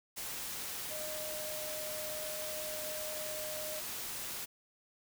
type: tone in noise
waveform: sine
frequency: 615 Hz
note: D#5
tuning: 20 cents flat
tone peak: -42 dBFS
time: 0.9-3.81 s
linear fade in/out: 20 ms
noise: white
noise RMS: -41 dBFS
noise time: 0.16-4.46 s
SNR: -4 dB
effects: none